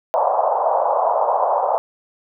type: band-pass noise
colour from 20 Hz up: pink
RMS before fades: -18 dBFS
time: 0.14-1.78 s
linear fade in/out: 0 ms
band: 560 to 1000 Hz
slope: 48 dB/octave
effects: none